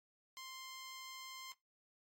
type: tone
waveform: 10% pulse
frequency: 1049 Hz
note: C6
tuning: 4 cents sharp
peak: -40 dBFS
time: 0.37-1.52 s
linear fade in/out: 0 ms
effects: noise-tail reverb RT60 0.2 s tail -20 dB re dry + AAC 48 kbps